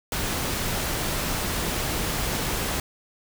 pink noise, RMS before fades -27 dBFS, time 0.12-2.8 s, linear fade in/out 2 ms, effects none

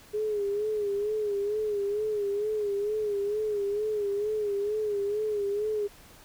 sine tone with vibrato, 415.3 Hz, G#4, in tune, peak -26 dBFS, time 0.13-5.88 s, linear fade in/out 20 ms, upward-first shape sine, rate 2.2 Hz, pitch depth 68 cents each way, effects pink hiss -53 dBFS RMS until 6.24 s

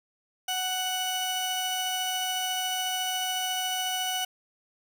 sawtooth tone pair together, 743 / 2958 Hz, F#5 / F#7, +7 / -1 cents, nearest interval 2 octaves, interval 2392 cents, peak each -27 dBFS, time 0.48-4.25 s, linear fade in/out 5 ms, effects none

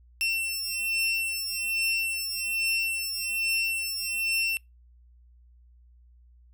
sawtooth beating tone pair, 2700 / 2701.2 Hz, E7 / E7, +41 / +42 cents, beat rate 1.2 Hz, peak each -27 / -26 dBFS, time 0.21-4.57 s, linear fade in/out 0 ms, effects noise-tail reverb RT60 0.2 s tail -26 dB re dry + added 60 Hz sine -53 dBFS peak until 6.53 s

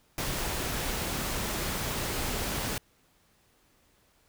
pink noise, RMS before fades -32 dBFS, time 0.18-2.78 s, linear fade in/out 2 ms, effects pink hiss -66 dBFS RMS until 4.28 s

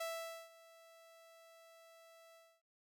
sawtooth tone with ADSR envelope, 660 Hz, E5, 2 cents sharp, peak -35 dBFS, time 0-2.62 s, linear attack 8 ms, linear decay 480 ms, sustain -21 dB, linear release 270 ms, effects none

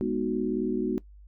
sine chord, G# minor seventh, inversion none, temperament equal, 207.7 / 246.9 / 311.1 / 370 Hz, G#3 / B3 / D#4 / F#4, 0 / 0 / 0 / 0 cents, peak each -32 / -30 / -32 / -29 dBFS, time 0.01-0.98 s, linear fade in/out 0 ms, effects noise-tail reverb RT60 0.1 s tail -19 dB re dry + added 50 Hz sine -47 dBFS peak until 1.27 s

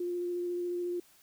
sine tone with vibrato, 352.2 Hz, F4, 15 cents sharp, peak -31 dBFS, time 0-1 s, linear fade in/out 5 ms, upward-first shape square, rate 14 Hz, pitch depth 9 cents each way, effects white hiss -62 dBFS RMS until 1.22 s

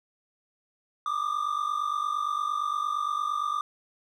triangle tone pair together, 1177 / 1225.7 Hz, D6 / D#6, +3 / -26 cents, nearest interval minor second, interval 71 cents, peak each -27 / -28 dBFS, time 1.06-3.61 s, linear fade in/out 2 ms, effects none

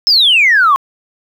sine exponential sweep, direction down, 5320 to 1057 Hz, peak -5 dBFS, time 0.07-0.76 s, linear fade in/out 0 ms, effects tanh soft clip ceiling -2 dBFS + 7-bit

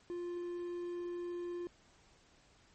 triangle tone with quantisation, 350 Hz, F4, 4 cents sharp, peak -36 dBFS, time 0.1-1.67 s, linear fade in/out 0 ms, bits 10, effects pink hiss -66 dBFS RMS until 2.74 s + MP3 32 kbps

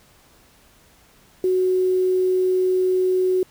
sine tone with quantisation, 370 Hz, F#4, in tune, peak -16 dBFS, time 1.44-3.43 s, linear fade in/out 2 ms, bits 7, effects pink hiss -54 dBFS RMS until 3.5 s

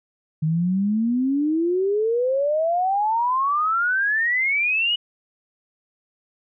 sine exponential sweep, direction up, 152.6 to 2960 Hz, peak -18 dBFS, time 0.42-4.96 s, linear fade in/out 10 ms, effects none

